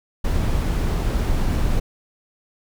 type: noise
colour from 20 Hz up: brown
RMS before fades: -20 dBFS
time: 0.24-1.8 s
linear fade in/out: 10 ms
effects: none